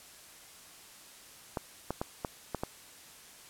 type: clicks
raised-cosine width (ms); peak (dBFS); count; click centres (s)
1; -18; 6; 1.572 / 1.906 / 2.015 / 2.248 / 2.547 / 2.635
effects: white hiss -53 dBFS RMS until 3.49 s + low-pass 12000 Hz 12 dB/octave